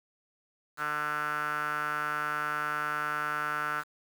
sawtooth tone with band-pass filter, 150 Hz, D3, 37 cents sharp, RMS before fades -32 dBFS, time 0.77-3.84 s, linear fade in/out 50 ms, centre 1400 Hz, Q 7.7, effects 8-bit

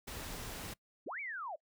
pink noise, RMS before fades -44 dBFS, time 0.07-0.74 s, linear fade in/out 10 ms
sine linear two-way sweep, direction up then down, 160.4 to 2340 to 555 Hz, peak -39 dBFS, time 1.06-1.56 s, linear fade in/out 10 ms, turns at 1.2 s
effects noise-tail reverb RT60 0.1 s tail -23 dB re dry

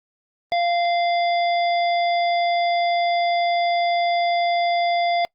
harmonic tone, 693 Hz, F5, 14 cents flat, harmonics 1 / 3 / 5 / 7, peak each -18 / -28 / -32 / -35 dBFS, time 0.52-5.25 s, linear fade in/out 0 ms, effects noise-tail reverb RT60 0.1 s tail -25 dB re dry + Opus 32 kbps

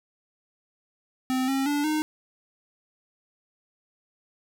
square tone with pitch steps, 258.4 / 269.6 / 290.1 / 307.5 Hz, C4 / C#4 / D4 / D#4, -21 / -48 / -21 / -20 cents, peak -24 dBFS, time 1.3-2.02 s, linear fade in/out 0 ms, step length 180 ms, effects 9-bit

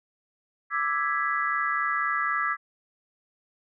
sine chord, E dominant seventh, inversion third, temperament equal, 1174.7 / 1318.5 / 1661.2 / 1975.5 Hz, D6 / E6 / G#6 / B6, 0 / 0 / 0 / 0 cents, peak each -29 / -29 / -29 / -31 dBFS, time 0.7-2.57 s, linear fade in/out 50 ms, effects none

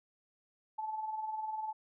sine tone with tremolo, 869 Hz, A5, 22 cents flat, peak -33 dBFS, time 0.78-1.73 s, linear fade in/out 10 ms, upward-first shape sine, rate 20 Hz, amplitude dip 55%, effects none

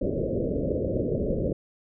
white low-pass noise, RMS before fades -27 dBFS, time 0.01-1.53 s, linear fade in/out 5 ms, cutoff 590 Hz, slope 96 dB/octave, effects none

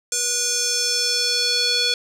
square tone with band-pass filter sweep, 486.1 Hz, B4, 28 cents flat, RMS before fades -21 dBFS, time 0.12-1.94 s, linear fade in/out 2 ms, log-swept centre 7100 to 4000 Hz, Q 3.5, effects none

